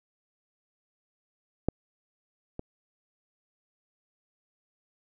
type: clicks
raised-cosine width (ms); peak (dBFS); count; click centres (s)
2; -11 / -22; 2; 1.686 / 2.594
effects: none